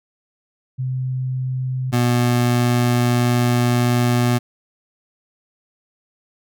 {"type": "tone pair in turn", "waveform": ["sine", "25% pulse"], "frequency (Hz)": [129.1, 121.57], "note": ["C3", "B2"], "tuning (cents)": [-23, -27], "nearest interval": "minor second", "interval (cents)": 104, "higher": "first", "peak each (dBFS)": [-20, -11], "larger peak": "second", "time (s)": [[0.78, 1.92], [1.92, 4.39]], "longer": "second", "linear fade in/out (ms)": 20, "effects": []}